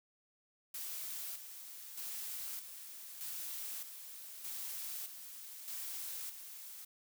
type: noise with tremolo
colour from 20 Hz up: blue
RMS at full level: -43 dBFS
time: 0.74-6.85 s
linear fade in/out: 5 ms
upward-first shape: square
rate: 0.81 Hz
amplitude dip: 55%
effects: none